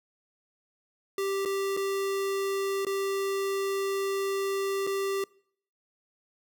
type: tone with dropouts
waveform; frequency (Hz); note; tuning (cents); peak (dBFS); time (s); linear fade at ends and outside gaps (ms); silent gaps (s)
square; 392; G4; 0; -28; 1.18-5.24; 2; 1.451-1.457 / 1.767-1.772 / 2.85-2.867 / 4.868-4.872
effects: noise-tail reverb RT60 0.6 s tail -24 dB re dry